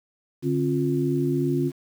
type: tone cluster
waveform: sine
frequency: 144.9 / 268.4 / 351.5 Hz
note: D3 / C4 / F4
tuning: -23 / +44 / +11 cents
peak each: -25 dBFS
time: 0.42-1.72 s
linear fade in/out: 50 ms
effects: 8-bit